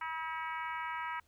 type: harmonic tone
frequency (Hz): 321.4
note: E4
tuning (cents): -44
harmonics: 3 / 4 / 5 / 6 / 7 / 8 / 9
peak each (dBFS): -39 / -42 / -45 / -46 / -45 / -57 / -57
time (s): 0.01-1.2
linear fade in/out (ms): 5
effects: added 81 Hz sine -70 dBFS peak until 1.27 s + pink hiss -72 dBFS RMS until 1.27 s